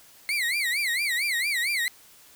35% pulse tone with vibrato, 2108 Hz, C7, 12 cents sharp, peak -22 dBFS, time 0.29-1.88 s, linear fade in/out 0 ms, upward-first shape sine, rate 4.4 Hz, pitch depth 220 cents each way, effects white hiss -53 dBFS RMS until 2.35 s

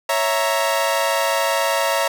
sawtooth chord, A# diminished, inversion first, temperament equal, 554.4 / 659.3 / 932.3 Hz, C#5 / E5 / A#5, 0 / 0 / 0 cents, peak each -18 dBFS, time 0.09-2.08 s, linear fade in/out 5 ms, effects none

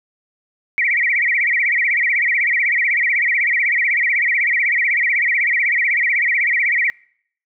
sine tone with vibrato, 2098 Hz, C7, 4 cents sharp, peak -14 dBFS, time 0.78-6.9 s, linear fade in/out 0 ms, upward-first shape sine, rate 16 Hz, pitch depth 200 cents each way, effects noise-tail reverb RT60 0.6 s tail -24 dB re dry

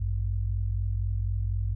sine tone pair together, 53.84 / 97.9 Hz, A1 / G2, -37 / -2 cents, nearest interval minor seventh, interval 1035 cents, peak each -28 dBFS, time 0-1.75 s, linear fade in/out 10 ms, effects none

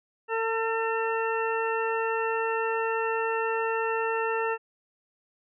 harmonic tone, 450.6 Hz, A4, 41 cents sharp, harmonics 1 / 2 / 3 / 4 / 6, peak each -28 / -31 / -33 / -34 / -36 dBFS, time 0.28-4.58 s, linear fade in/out 50 ms, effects none

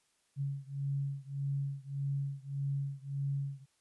sine beating tone pair, 138.59 / 140.29 Hz, C#3 / C#3, 0 / +21 cents, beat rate 1.7 Hz, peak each -36 / -37 dBFS, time 0.36-3.66 s, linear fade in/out 50 ms, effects white hiss -74 dBFS RMS until 3.8 s + resampled to 24000 Hz

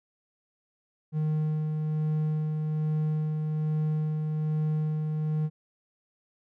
triangle tone with tremolo, 154.2 Hz, D#3, 15 cents flat, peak -22 dBFS, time 1.12-5.5 s, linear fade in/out 50 ms, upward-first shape sine, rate 1.2 Hz, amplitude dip 30%, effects none

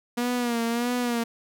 sawtooth tone with vibrato, 238.5 Hz, A#3, 40 cents sharp, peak -20 dBFS, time 0.17-1.24 s, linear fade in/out 10 ms, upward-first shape sine, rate 1.6 Hz, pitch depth 58 cents each way, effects none

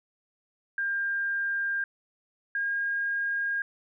sine tone pair in turn, 1600 / 1622.3 Hz, G6 / G#6, +35 / -41 cents, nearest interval unison, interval 24 cents, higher second, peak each -26 dBFS, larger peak neither, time 0.78-1.84 / 2.55-3.62 s, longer second, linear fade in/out 2 ms, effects none

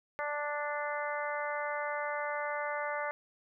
harmonic tone, 293.7 Hz, D4, in tune, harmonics 2 / 3 / 4 / 5 / 6 / 7, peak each -37 / -39 / -40 / -41 / -42 / -42 dBFS, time 0.19-3.11 s, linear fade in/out 0 ms, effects none

